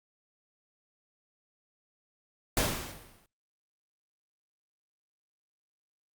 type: noise with exponential decay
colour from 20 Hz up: pink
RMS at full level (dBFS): -25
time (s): 2.57-3.26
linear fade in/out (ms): 2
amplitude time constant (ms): 150
effects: Opus 48 kbps